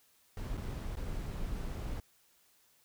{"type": "noise with dropouts", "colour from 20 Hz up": "brown", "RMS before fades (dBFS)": -38, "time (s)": [0.37, 2], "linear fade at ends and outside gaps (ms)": 2, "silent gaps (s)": [[0.571, 0.575], [0.955, 0.969]], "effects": ["white hiss -68 dBFS RMS until 2.84 s"]}